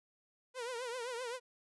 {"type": "tone with vibrato", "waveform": "sawtooth", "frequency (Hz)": 487.6, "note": "B4", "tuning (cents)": -22, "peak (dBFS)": -35, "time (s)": [0.54, 1.4], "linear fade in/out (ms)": 50, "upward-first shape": "triangle", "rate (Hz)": 7.7, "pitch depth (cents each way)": 130, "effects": ["resampled to 24000 Hz"]}